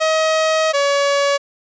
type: tone pair in turn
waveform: sawtooth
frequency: 634 / 564.8 Hz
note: D#5 / C#5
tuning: +32 / +32 cents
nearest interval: major second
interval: 200 cents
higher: first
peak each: -10 dBFS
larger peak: neither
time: 0-0.73 / 0.73-1.38 s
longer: first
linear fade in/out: 20 ms
effects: resampled to 16000 Hz